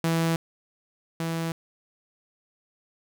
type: tone pair in turn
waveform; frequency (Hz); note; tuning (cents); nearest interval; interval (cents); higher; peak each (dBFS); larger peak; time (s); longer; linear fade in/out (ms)
sawtooth; 164.7 / 164.7; E3 / E3; -1 / -1; unison; 0; neither; -18 / -23; first; 0.04-0.36 / 1.2-1.52; neither; 2
effects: none